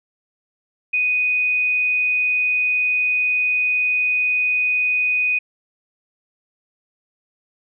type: tone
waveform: sine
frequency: 2489 Hz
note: D#7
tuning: in tune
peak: -16 dBFS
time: 0.93-5.39 s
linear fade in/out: 10 ms
effects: none